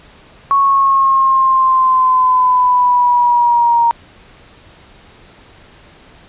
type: linear sweep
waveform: sine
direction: down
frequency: 1108.7 to 932.3 Hz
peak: -8 dBFS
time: 0.51-3.91 s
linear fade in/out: 0 ms
effects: pink hiss -43 dBFS RMS until 6.28 s + resampled to 8000 Hz